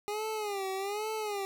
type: tone with vibrato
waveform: 25% pulse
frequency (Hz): 408.5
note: G#4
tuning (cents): -29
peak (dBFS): -29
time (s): 0.08-1.45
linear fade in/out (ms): 0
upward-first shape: sine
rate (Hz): 1.2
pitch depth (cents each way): 120
effects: none